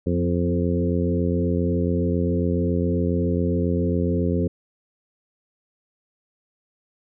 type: harmonic tone with a mistuned harmonic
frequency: 87.31 Hz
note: F2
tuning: in tune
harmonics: 1 / 2 / 3 / 4 / 5 / 6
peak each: -24 / -24 / -26 / -29 / -28 / -31 dBFS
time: 0.06-4.48 s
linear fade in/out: 10 ms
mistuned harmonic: 3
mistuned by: -22 cents
effects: none